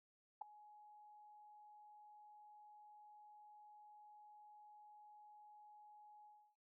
sine tone with ADSR envelope, 839 Hz, G#5, 17 cents sharp, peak -39 dBFS, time 0.41-6.56 s, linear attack 8 ms, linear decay 4 ms, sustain -21 dB, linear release 310 ms, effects noise-tail reverb RT60 0.1 s tail -17 dB re dry

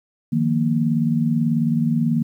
sine chord, Eb suspended second, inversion none, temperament equal with one note detuned, 154.67 / 174.61 / 233.1 Hz, Eb3 / F3 / Bb3, -10 / 0 / 0 cents, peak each -21 / -24 / -19 dBFS, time 0.32-2.23 s, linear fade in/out 10 ms, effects 9-bit

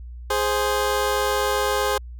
20% pulse tone pair together, 415.3 / 523.2 Hz, G#4 / C5, 0 / 0 cents, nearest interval major third, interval 400 cents, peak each -18 dBFS, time 0.3-1.98 s, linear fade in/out 5 ms, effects added 60 Hz sine -34 dBFS peak until 2.19 s

